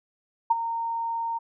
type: tone with ADSR envelope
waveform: sine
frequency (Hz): 921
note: A#5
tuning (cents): -21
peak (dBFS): -14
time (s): 0.5-1.39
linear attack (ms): 10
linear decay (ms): 25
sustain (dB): -12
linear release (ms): 18
effects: none